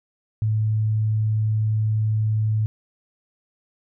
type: tone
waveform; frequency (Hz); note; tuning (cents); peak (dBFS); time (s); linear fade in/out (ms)
sine; 108.5; A2; -24; -18; 0.42-2.66; 0
effects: none